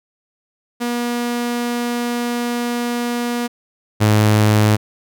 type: tone pair in turn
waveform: sawtooth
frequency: 240 / 106.57 Hz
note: B3 / G#2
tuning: -49 / +45 cents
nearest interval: octave + major second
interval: 1406 cents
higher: first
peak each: -15 / -7 dBFS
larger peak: second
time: 0.8-3.48 / 4-4.77 s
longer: first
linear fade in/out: 20 ms
effects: none